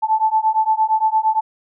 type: beating tone pair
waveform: sine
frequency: 871 / 879.7 Hz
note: A5 / A5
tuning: -18 / -1 cents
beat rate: 8.7 Hz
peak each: -17 dBFS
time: 0.02-1.41 s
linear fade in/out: 20 ms
effects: none